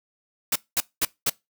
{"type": "noise bursts", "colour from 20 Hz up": "white", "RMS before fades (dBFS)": -22, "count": 4, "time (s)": [0.52, 1.298], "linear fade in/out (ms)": 5, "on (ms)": 37, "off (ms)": 210, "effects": ["noise-tail reverb RT60 0.2 s tail -22 dB re dry"]}